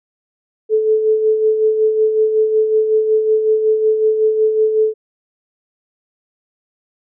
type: tone with tremolo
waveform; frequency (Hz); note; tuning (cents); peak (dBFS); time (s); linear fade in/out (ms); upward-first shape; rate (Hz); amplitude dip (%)
sine; 435; A4; -20; -9; 0.69-4.94; 50; sine; 5.4; 50
effects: none